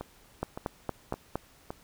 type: two click trains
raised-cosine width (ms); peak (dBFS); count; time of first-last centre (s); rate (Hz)
1; -16 / -22; 5 / 4; 0.43-1.356 / 0.01-1.705; 4.32 / 1.77
effects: pink hiss -59 dBFS RMS until 1.83 s